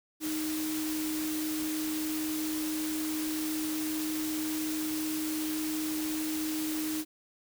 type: tone in noise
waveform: sine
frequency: 310.8 Hz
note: D#4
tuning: 2 cents flat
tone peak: -31 dBFS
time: 0.2-7.05 s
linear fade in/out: 50 ms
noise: white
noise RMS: -38 dBFS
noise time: 0.2-7.05 s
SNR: +4 dB
effects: none